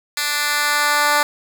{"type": "tone with high-pass filter sweep", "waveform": "10% pulse", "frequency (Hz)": 293.7, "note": "D4", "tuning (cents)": 0, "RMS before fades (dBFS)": -18, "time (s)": [0.17, 1.23], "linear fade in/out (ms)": 2, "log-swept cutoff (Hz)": [2500, 790], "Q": 0.9, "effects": []}